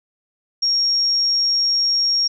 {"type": "tone", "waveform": "sine", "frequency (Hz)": 5570, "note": "F8", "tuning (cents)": -5, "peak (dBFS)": -15, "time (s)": [0.62, 2.28], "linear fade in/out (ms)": 10, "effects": []}